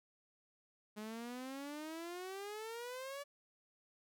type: exponential sweep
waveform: sawtooth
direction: up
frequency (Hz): 208.9 to 577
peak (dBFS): -40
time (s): 0.96-3.24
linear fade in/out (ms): 20
effects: none